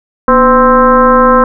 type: tone with frequency modulation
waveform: sine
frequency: 777 Hz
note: G5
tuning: 16 cents flat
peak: -3 dBFS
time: 0.28-1.44 s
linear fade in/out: 2 ms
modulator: 268 Hz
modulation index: 2.2
effects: none